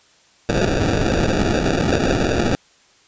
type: noise with sample-and-hold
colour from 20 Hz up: white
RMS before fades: -18 dBFS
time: 0.49-2.55 s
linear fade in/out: 0 ms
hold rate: 1050 Hz
effects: white hiss -54 dBFS RMS until 3.07 s + resampled to 16000 Hz